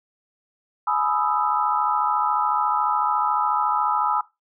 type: chord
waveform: sine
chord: E major seventh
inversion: first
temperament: equal with one note detuned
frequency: 843.7 / 987.8 / 1244.5 / 1318.5 Hz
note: G#5 / B5 / D#6 / E6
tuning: +27 / 0 / 0 / 0 cents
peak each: -25 dBFS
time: 0.87-4.21 s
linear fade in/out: 5 ms
effects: noise-tail reverb RT60 0.2 s tail -17 dB re dry